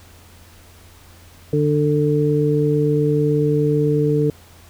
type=harmonic tone; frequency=148.5 Hz; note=D3; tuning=20 cents sharp; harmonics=1 / 2 / 3; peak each=-18 / -21 / -18 dBFS; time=1.53-4.3 s; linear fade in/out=2 ms; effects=added 86 Hz sine -46 dBFS peak until 4.69 s + pink hiss -48 dBFS RMS until 4.69 s